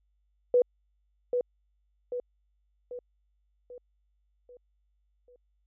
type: tone with echo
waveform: sine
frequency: 491.7 Hz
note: B4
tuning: 8 cents flat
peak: -18 dBFS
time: 0.54-0.62 s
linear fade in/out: 2 ms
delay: 790 ms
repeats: 6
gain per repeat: -6 dB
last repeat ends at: 5.36 s
effects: added 50 Hz sine -69 dBFS peak until 5.66 s